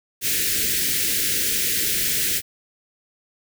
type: band-stop noise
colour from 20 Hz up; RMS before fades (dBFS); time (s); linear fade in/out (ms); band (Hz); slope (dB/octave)
white; -22; 0.21-2.42; 50; 490 to 1600; 48
effects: none